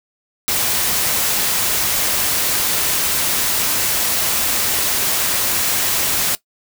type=noise; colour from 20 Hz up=white; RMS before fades=-18 dBFS; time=0.48-6.35 s; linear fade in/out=0 ms; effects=noise-tail reverb RT60 0.1 s tail -18 dB re dry